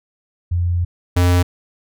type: tone pair in turn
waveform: sine / square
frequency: 87.31 / 88.78 Hz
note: F2 / F2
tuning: 0 / +29 cents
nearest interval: unison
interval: 29 cents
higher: second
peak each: -15 / -12 dBFS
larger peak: second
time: 0.51-0.85 / 1.16-1.43 s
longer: first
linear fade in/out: 10 ms
effects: none